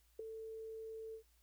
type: tone with ADSR envelope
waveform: sine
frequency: 444.2 Hz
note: A4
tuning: 16 cents sharp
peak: -37 dBFS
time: 0.19-1.23 s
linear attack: 6 ms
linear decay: 5 ms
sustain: -8 dB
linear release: 90 ms
effects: added 57 Hz sine -70 dBFS peak until 1.42 s + white hiss -75 dBFS RMS until 1.42 s